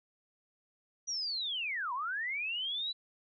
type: linear two-way sweep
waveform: sine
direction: down then up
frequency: 5870 to 945 to 4007 Hz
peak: -33 dBFS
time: 1.07-2.93 s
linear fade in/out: 20 ms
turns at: 1.93 s
effects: none